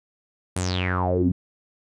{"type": "tone with low-pass filter sweep", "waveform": "sawtooth", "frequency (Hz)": 91.2, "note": "F#2", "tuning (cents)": -24, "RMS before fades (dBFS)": -23, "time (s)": [0.56, 1.32], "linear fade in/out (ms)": 5, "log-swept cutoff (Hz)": [9800, 200], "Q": 9, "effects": []}